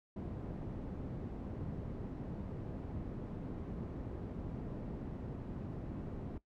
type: low-pass noise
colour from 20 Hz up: white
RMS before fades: -43 dBFS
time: 0.16-6.38 s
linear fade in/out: 5 ms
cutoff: 250 Hz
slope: 12 dB/octave
effects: noise-tail reverb RT60 0.1 s tail -17 dB re dry